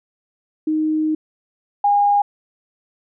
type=tone pair in turn; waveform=sine; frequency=310.9 / 814.8 Hz; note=D#4 / G#5; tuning=-1 / -33 cents; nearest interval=octave + perfect fourth; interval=1668 cents; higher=second; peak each=-16 / -12 dBFS; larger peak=second; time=0.67-1.15 / 1.84-2.22 s; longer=first; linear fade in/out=5 ms; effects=none